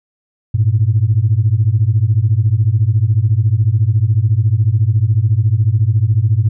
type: beating tone pair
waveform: sine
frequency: 101.4 / 115.4 Hz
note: G#2 / A#2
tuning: -41 / -17 cents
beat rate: 14 Hz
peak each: -12 dBFS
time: 0.54-6.49 s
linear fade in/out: 10 ms
effects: tanh soft clip ceiling -3 dBFS